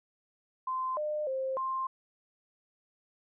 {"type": "tone with pitch steps", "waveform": "sine", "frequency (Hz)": [1036, 604, 528, 1053], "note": ["C6", "D5", "C5", "C6"], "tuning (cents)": [-17, 48, 16, 11], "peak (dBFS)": -30, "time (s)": [0.67, 1.87], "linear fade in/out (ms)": 5, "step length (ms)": 300, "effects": []}